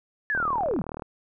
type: linear sweep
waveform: sine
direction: down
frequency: 1760 to 138.1 Hz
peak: -23 dBFS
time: 0.3-0.82 s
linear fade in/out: 0 ms
type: click train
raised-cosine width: 1 ms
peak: -20 dBFS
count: 27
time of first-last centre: 0.35-1.022 s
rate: 38.7 Hz
effects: none

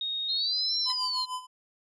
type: tone with pitch glide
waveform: sine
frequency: 3729 to 4067 Hz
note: A#7 to C8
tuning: 0 to -50 cents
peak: -29 dBFS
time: 0.01-0.92 s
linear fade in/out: 2 ms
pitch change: +150 cents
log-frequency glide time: 0.37-0.52 s
type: exponential two-way sweep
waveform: sine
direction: up then down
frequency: 4085 to 5580 to 4085 Hz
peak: -28 dBFS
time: 0.28-1.26 s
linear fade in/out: 20 ms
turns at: 0.78 s
type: tone with tremolo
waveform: square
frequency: 1012 Hz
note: B5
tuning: 42 cents sharp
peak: -31 dBFS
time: 0.85-1.47 s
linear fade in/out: 50 ms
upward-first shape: sine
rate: 6.6 Hz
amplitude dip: 80%
type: tone with exponential decay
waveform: sawtooth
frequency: 996 Hz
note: B5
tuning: 14 cents sharp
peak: -33 dBFS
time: 0.9-0.99 s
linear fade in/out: 1 ms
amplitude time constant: 19 ms
effects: resampled to 24000 Hz

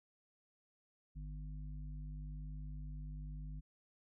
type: harmonic tone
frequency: 50.5 Hz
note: G#1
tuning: 48 cents flat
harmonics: 1 / 3 / 5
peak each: -44 / -49 / -60 dBFS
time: 1.15-3.61 s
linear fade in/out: 20 ms
effects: none

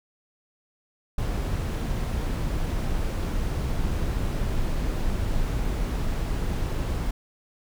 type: noise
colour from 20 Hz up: brown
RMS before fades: -26 dBFS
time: 1.18-7.11 s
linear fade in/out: 5 ms
effects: none

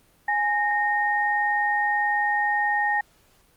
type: tone pair together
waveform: sine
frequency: 830.6 / 1849.1 Hz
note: G#5 / A#6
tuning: 0 / -15 cents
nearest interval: octave + major second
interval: 1385 cents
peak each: -23 dBFS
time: 0.28-3.01 s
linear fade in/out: 5 ms
effects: pink hiss -60 dBFS RMS until 3.56 s + Opus 32 kbps

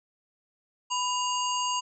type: harmonic tone with a mistuned harmonic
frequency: 944 Hz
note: A#5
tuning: 22 cents sharp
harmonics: 1 / 3 / 5 / 7 / 8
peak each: -28 / -32 / -38 / -35 / -39 dBFS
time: 0.9-1.81 s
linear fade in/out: 20 ms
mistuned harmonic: 1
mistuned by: +92 cents
effects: none

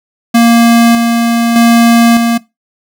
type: tone with tremolo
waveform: square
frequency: 233.1 Hz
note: A#3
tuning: in tune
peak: -4 dBFS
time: 0.34-2.38 s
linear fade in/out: 10 ms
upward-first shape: square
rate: 0.82 Hz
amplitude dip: 40%
effects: noise-tail reverb RT60 0.2 s tail -19 dB re dry

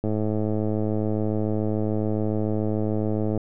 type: click train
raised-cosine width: 2 ms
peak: -13 dBFS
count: 358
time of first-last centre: 0.04-3.376 s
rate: 107 Hz
effects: none

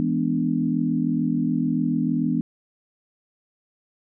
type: chord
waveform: sine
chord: E dominant seventh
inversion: none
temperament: equal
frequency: 164.81 / 207.7 / 246.9 / 293.7 Hz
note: E3 / G#3 / B3 / D4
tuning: 0 / 0 / 0 / 0 cents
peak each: -26 / -28 / -23 / -26 dBFS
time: 0-2.41 s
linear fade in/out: 0 ms
effects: none

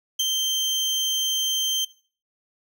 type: tone with ADSR envelope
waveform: 30% pulse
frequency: 3136 Hz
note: G7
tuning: in tune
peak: -16 dBFS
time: 0.19-1.85 s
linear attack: 9 ms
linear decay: 28 ms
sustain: -3 dB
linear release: 7 ms
effects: noise-tail reverb RT60 0.4 s tail -18 dB re dry

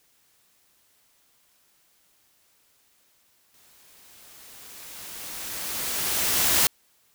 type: noise with exponential growth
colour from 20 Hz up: white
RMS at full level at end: -19 dBFS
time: 3.54-6.67 s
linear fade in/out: 1 ms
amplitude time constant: 680 ms
effects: white hiss -64 dBFS RMS until 7.14 s

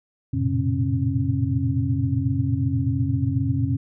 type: tone cluster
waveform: sine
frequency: 91 / 112.7 / 120.9 / 135.4 / 272.2 Hz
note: F#2 / A2 / B2 / C#3 / C#4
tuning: -28 / +42 / -36 / -40 / -31 cents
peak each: -26 dBFS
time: 0.33-3.77 s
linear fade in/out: 10 ms
effects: none

